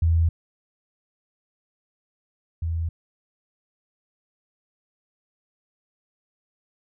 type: tone pair in turn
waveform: sine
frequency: 82.6 / 82.6 Hz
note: E2 / E2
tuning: +4 / +4 cents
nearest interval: unison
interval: 0 cents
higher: neither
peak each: -16 / -23 dBFS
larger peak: first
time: 0.02-0.29 / 2.62-2.89 s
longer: neither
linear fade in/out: 5 ms
effects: none